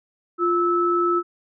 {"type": "tone pair together", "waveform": "sine", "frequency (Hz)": [349.2, 1305.9], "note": ["F4", "E6"], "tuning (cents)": [0, -17], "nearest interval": "octave + major seventh", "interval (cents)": 2283, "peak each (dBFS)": -20, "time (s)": [0.38, 1.23], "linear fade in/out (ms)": 50, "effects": []}